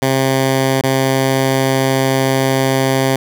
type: tone with dropouts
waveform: 10% pulse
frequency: 133.3 Hz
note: C3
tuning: 33 cents sharp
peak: -4 dBFS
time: 0.02-3.16 s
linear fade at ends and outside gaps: 2 ms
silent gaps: 0.812-0.837 s
effects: none